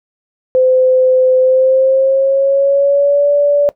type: tone with pitch glide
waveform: sine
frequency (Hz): 514 to 576.9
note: C5 to D5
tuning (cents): -31 to -31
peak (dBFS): -7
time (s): 0.55-3.69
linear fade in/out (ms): 0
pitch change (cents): +200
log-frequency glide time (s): 1.39-3.31
effects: noise-tail reverb RT60 0.1 s tail -17 dB re dry